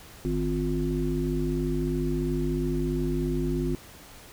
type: harmonic tone with a mistuned harmonic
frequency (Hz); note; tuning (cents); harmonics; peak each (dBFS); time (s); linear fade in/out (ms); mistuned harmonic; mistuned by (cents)
51.5; G#1; -14; 1 / 3 / 5 / 7; -30 / -30 / -30 / -30; 0.25-3.75; 0; 7; -42
effects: pink hiss -48 dBFS RMS until 4.32 s